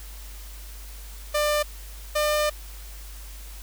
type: tone pair in turn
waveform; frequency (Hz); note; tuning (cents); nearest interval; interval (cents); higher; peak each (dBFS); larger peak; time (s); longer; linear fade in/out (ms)
sawtooth; 596 / 600.8; D5 / D5; +25 / +39; unison; 14; second; -17; neither; 1.34-1.63 / 2.15-2.5; second; 10
effects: added 50 Hz sine -38 dBFS peak until 3.62 s + white hiss -46 dBFS RMS until 3.62 s